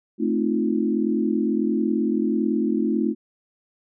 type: chord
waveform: sine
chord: F dominant seventh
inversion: first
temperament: equal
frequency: 220 / 261.6 / 311.1 / 349.2 Hz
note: A3 / C4 / Eb4 / F4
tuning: 0 / 0 / 0 / 0 cents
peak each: -23 / -26 / -25 / -26 dBFS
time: 0.18-3.15 s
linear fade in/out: 50 ms
effects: none